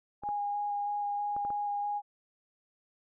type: tone with vibrato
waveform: sine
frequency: 820 Hz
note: G#5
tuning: 22 cents flat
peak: -30 dBFS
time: 0.22-2.02 s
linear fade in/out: 50 ms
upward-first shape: square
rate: 3.1 Hz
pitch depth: 8 cents each way
type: clicks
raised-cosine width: 1 ms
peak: -30 dBFS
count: 5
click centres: 0.236 / 0.289 / 1.365 / 1.45 / 1.504 s
effects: none